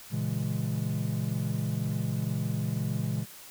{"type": "chord", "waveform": "triangle", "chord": "A# half-diminished seventh", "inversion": "none", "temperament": "equal", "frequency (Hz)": [116.54, 138.59, 164.81, 207.7], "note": ["A#2", "C#3", "E3", "G#3"], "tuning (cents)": [0, 0, 0, 0], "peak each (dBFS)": [-30, -31, -32, -33], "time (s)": [0.1, 3.26], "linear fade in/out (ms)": 50, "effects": ["white hiss -48 dBFS RMS until 3.5 s"]}